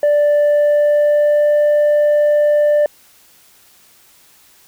sine tone with pitch glide, 587.3 to 592.1 Hz, D5 to D5, 0 to +14 cents, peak -7 dBFS, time 0.03-2.86 s, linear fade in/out 2 ms, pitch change +14 cents, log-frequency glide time 0.35-1.59 s, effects tanh soft clip ceiling -9 dBFS + white hiss -49 dBFS RMS until 4.67 s

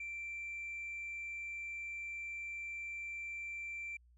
sine tone, 2349 Hz, D7, in tune, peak -39 dBFS, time 0-3.97 s, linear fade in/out 5 ms, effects tanh soft clip ceiling -38 dBFS + added 60 Hz sine -62 dBFS peak until 4.17 s

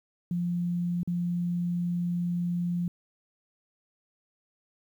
sine tone with dropouts, 174.61 Hz, F3, in tune, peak -26 dBFS, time 0.31-2.88 s, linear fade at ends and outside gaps 2 ms, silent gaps 1.032-1.075 s, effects 10-bit

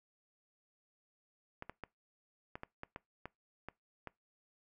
clicks, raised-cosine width 0.5 ms, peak -28 dBFS, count 10, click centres 1.624 / 1.696 / 1.837 / 2.555 / 2.634 / 2.834 / 2.961 / 3.256 / 3.686 / 4.073 s, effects noise-tail reverb RT60 0.2 s tail -23 dB re dry

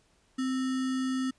sine tone with sample-and-hold, 260 Hz, C4, 11 cents flat, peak -27 dBFS, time 0.38-1.31 s, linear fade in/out 10 ms, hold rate 1575 Hz, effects pink hiss -67 dBFS RMS until 1.38 s + resampled to 22050 Hz

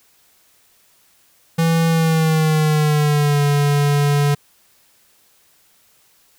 square tone with pitch glide, 164.81 to 144.31 Hz, E3 to D3, 0 to -30 cents, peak -14 dBFS, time 1.58-4.35 s, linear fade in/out 10 ms, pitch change -230 cents, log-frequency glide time 1.88-3.41 s, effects white hiss -56 dBFS RMS until 6.38 s

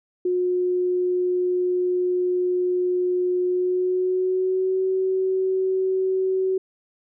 sine tone with pitch glide, 361.2 to 377.4 Hz, F#4 to F#4, -42 to +34 cents, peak -19 dBFS, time 0.25-6.58 s, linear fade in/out 5 ms, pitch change +76 cents, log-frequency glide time 3.45-4.82 s, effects none

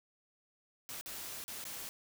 white noise with dropouts, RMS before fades -44 dBFS, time 0.89-1.89 s, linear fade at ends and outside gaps 0 ms, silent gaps 1.011-1.06 / 1.44-1.48 / 1.641-1.652 s, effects none

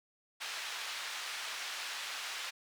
white band-pass noise, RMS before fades -41 dBFS, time 0.4-2.51 s, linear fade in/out 20 ms, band 1000 to 4000 Hz, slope 12 dB/octave, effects none

